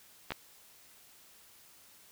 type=clicks; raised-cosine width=0.3 ms; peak=-19 / -18 dBFS; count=2; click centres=0.306 / 0.32 s; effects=white hiss -59 dBFS RMS until 2.11 s